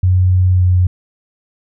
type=tone with pitch glide; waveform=sine; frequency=91.8 to 90.64 Hz; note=F#2 to F#2; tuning=-13 to -35 cents; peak=-8 dBFS; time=0.03-0.87 s; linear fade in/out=5 ms; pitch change=-22 cents; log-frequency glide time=0.52-0.63 s; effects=none